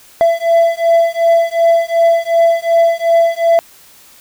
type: beating tone pair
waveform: triangle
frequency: 669 / 671.7 Hz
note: E5 / E5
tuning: +25 / +32 cents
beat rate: 2.7 Hz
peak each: -10 dBFS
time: 0.21-3.59 s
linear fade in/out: 0 ms
effects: white hiss -43 dBFS RMS until 4.2 s